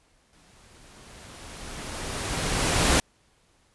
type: noise with exponential growth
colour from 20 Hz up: pink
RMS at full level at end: -19 dBFS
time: 0.33-3 s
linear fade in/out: 1 ms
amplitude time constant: 580 ms
effects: pink hiss -64 dBFS RMS until 3.74 s + resampled to 24000 Hz